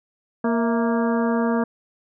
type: harmonic tone with a mistuned harmonic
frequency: 233.1 Hz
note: A#3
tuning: in tune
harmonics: 1 / 2 / 3 / 4 / 5 / 6 / 7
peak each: -20 / -25 / -28 / -30 / -32 / -36 / -35 dBFS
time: 0.44-1.64 s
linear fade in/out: 5 ms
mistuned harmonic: 3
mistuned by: -89 cents
effects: none